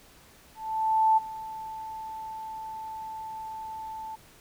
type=tone with ADSR envelope; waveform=sine; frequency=880 Hz; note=A5; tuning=in tune; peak=-17 dBFS; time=0.55-4.16 s; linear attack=620 ms; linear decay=21 ms; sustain=-18 dB; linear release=13 ms; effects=pink hiss -55 dBFS RMS until 4.4 s